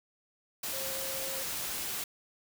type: tone in noise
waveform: sine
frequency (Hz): 535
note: C5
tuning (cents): +38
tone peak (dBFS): -41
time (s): 0.73-1.43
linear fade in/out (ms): 5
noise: white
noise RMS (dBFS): -36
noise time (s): 0.63-2.04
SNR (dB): -8
effects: none